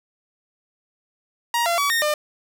sawtooth tone with pitch steps, 944 / 684 / 1139 / 1841 / 601 Hz, A#5 / F5 / C#6 / A#6 / D5, +22 / -36 / +47 / -22 / +40 cents, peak -15 dBFS, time 1.54-2.14 s, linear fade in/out 2 ms, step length 120 ms, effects none

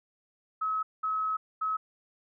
sine tone bursts at uneven times, 1284 Hz, E6, 46 cents flat, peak -27 dBFS, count 3, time 0.61-0.83 / 1.03-1.37 / 1.61-1.77 s, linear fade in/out 10 ms, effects none

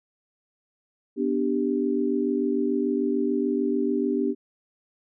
sine chord, G major, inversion first, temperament equal, 246.9 / 293.7 / 392 Hz, B3 / D4 / G4, 0 / 0 / 0 cents, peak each -26 dBFS, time 1.16-4.35 s, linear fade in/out 50 ms, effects none

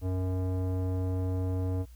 square tone with low-pass filter, 92.5 Hz, F#2, in tune, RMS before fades -30 dBFS, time 0.01-1.86 s, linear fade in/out 50 ms, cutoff 590 Hz, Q 1.1, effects added 60 Hz sine -47 dBFS peak until 1.95 s + white hiss -64 dBFS RMS until 1.95 s

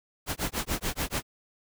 pink noise with tremolo, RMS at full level -28 dBFS, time 0.26-1.23 s, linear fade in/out 50 ms, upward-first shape sine, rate 6.9 Hz, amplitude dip 100%, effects none

